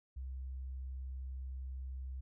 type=tone; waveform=sine; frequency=65.2 Hz; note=C2; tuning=5 cents flat; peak=-40 dBFS; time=0.16-2.21 s; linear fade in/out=10 ms; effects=none